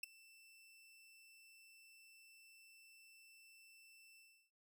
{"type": "tone with ADSR envelope", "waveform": "sawtooth", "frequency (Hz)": 2667, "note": "E7", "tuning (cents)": 20, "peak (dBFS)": -35, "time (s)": [0.03, 4.51], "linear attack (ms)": 5, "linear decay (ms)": 10, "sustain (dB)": -24, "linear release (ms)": 330, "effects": []}